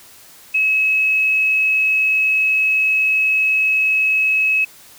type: tone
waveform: sine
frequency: 2572 Hz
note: E7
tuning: 43 cents flat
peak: -13 dBFS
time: 0.54-4.65 s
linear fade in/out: 10 ms
effects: white hiss -44 dBFS RMS until 4.98 s